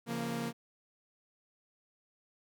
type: chord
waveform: sawtooth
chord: Bb minor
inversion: first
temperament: equal with one note detuned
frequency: 138.59 / 172.51 / 233.1 Hz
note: Db3 / F3 / Bb3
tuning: 0 / -21 / 0 cents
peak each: -38 / -37 / -32 dBFS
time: 0.06-0.53 s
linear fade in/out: 50 ms
effects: none